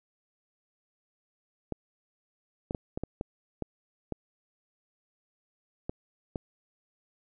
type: clicks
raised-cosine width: 2 ms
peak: -19 dBFS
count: 10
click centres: 1.723 / 2.709 / 2.748 / 2.975 / 3.036 / 3.211 / 3.623 / 4.123 / 5.895 / 6.358 s
effects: none